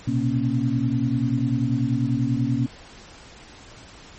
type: tone cluster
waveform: sine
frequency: 118.8 / 129 / 236.1 / 276.4 Hz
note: A#2 / C3 / A#3 / C#4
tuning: +33 / -24 / +22 / -5 cents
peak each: -25 dBFS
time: 0.07-2.67 s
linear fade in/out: 10 ms
effects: pink hiss -45 dBFS RMS until 4.18 s + MP3 32 kbps